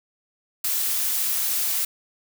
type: noise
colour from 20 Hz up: blue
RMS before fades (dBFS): -24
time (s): 0.64-1.85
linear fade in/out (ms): 5
effects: none